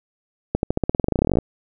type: accelerating click train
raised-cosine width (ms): 2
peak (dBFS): -5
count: 22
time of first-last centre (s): 0.55-1.387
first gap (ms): 81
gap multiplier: 0.92
effects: none